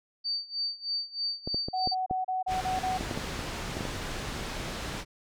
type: tone with tremolo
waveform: sine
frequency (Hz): 4602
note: D8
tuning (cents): -36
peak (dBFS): -27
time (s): 0.24-1.95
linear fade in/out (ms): 20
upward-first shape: sine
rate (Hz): 3.2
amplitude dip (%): 90
type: clicks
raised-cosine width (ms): 2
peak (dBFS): -20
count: 12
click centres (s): 1.475 / 1.545 / 1.685 / 1.874 / 2.111 / 3.01 / 3.112 / 3.175 / 3.392 / 3.769 / 3.808 / 3.853
type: tone bursts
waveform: sine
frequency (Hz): 747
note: F#5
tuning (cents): +16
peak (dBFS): -27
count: 7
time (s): 1.73-2.978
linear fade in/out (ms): 10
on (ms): 150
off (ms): 33
type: low-pass noise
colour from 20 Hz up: pink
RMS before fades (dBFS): -36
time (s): 2.47-5.05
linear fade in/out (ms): 50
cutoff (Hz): 6200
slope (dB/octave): 12
effects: none